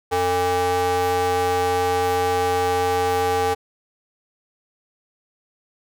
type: ring-modulated tone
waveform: square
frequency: 179.9 Hz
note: F#3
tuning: 48 cents flat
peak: -16 dBFS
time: 0.11-3.55 s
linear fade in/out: 20 ms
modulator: 628 Hz
effects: none